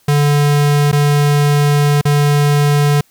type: tone with dropouts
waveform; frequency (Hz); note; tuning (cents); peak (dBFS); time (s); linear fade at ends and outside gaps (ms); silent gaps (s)
square; 145.5; D3; -16; -10; 0.08-3.01; 5; 0.916-0.927 / 2.013-2.052
effects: white hiss -54 dBFS RMS until 3.1 s